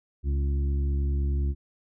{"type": "harmonic tone with a mistuned harmonic", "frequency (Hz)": 69.8, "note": "C#2", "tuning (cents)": 13, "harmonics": [1, 2, 3, 4, 5], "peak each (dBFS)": [-23, -35, -42, -42, -42], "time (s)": [0.23, 1.55], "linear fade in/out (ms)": 50, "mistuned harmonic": 4, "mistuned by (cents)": -25, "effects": []}